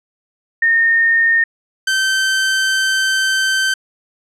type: tone pair in turn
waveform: sine / sawtooth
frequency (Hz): 1833 / 1548.1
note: A#6 / G6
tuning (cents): -30 / -22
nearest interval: minor third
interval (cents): 292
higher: first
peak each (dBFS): -10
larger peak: neither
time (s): 0.62-1.44 / 1.87-3.74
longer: second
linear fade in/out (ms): 5
effects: low-pass 9000 Hz 12 dB/octave